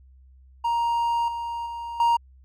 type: tone with level steps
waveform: triangle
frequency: 937 Hz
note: A#5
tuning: 9 cents sharp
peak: -19 / -26 / -29 / -15 dBFS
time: 0.64-2.17 s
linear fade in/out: 10 ms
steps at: 1.28 / 1.66 / 2 s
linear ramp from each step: 2 ms
effects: added 65 Hz sine -49 dBFS peak until 2.44 s